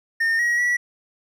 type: tone with pitch steps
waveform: triangle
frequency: 1824 / 1903 / 1942 Hz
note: A#6 / A#6 / B6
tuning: -38 / +35 / -30 cents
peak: -16 dBFS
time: 0.2-0.77 s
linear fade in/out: 10 ms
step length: 190 ms
effects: none